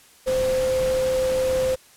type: tone in noise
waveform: sine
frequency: 518 Hz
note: C5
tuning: 17 cents flat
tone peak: -19 dBFS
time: 0.26-1.76 s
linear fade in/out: 20 ms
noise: pink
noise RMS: -32 dBFS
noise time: 0.26-1.76 s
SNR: +10 dB
effects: white hiss -52 dBFS RMS until 1.96 s + low-pass 12000 Hz 12 dB/octave